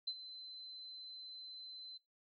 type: tone with ADSR envelope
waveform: sine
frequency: 4058 Hz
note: B7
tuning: 46 cents sharp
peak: -35 dBFS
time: 0.07-1.98 s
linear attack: 9 ms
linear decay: 54 ms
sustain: -13 dB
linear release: 13 ms
effects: noise-tail reverb RT60 0.3 s tail -25 dB re dry